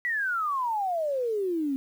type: exponential sweep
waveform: sine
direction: down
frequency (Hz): 1979 to 263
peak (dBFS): -25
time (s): 0.05-1.76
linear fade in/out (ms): 0
effects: 9-bit